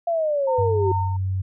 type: linear sweep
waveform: sine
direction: down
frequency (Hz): 690 to 368.1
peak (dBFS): -19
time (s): 0.07-0.92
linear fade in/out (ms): 5
type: tone with tremolo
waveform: sine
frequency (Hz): 912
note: A#5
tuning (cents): -38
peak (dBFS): -22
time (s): 0.47-1.17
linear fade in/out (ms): 10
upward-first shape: sine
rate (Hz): 2.6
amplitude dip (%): 70
type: tone with pitch glide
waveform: sine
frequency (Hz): 98 to 94.66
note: G2 to F#2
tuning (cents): 0 to +40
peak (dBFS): -21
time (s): 0.58-1.42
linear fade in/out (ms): 10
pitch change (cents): -60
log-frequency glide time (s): 0.69-1.05
effects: none